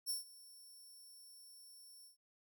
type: tone with ADSR envelope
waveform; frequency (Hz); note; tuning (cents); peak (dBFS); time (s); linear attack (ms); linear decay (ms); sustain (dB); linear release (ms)
10% pulse; 5430; F8; -50; -30; 0.06-2.17; 37; 140; -21; 120
effects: none